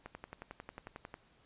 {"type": "click train", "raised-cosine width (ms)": 0.5, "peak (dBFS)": -29, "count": 13, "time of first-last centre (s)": [0.06, 1.141], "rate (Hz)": 11.1, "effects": ["pink hiss -67 dBFS RMS until 1.45 s", "resampled to 8000 Hz"]}